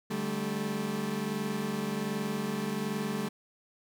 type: chord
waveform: 30% pulse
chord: D suspended fourth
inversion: none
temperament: equal with one note detuned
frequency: 146.83 / 196 / 217.3 Hz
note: D3 / G3 / A3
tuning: 0 / 0 / -21 cents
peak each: -37 / -32 / -31 dBFS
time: 0.1-3.29 s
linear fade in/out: 10 ms
effects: none